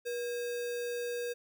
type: tone with sample-and-hold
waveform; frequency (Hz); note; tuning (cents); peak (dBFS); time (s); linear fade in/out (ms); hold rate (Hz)
sine; 481; B4; -46; -33; 0.05-1.34; 20; 2100
effects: none